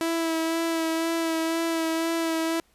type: tone with vibrato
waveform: sawtooth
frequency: 327.8 Hz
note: E4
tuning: 10 cents flat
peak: -20 dBFS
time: 0.01-2.6 s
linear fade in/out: 0 ms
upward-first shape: sine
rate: 2 Hz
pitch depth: 21 cents each way
effects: pink hiss -64 dBFS RMS until 2.74 s + resampled to 32000 Hz